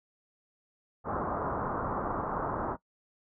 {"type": "low-pass noise", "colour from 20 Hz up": "white", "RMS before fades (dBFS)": -33, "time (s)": [1.04, 2.77], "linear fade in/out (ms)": 50, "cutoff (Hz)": 1300, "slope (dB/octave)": 48, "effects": ["noise-tail reverb RT60 0.1 s tail -19 dB re dry"]}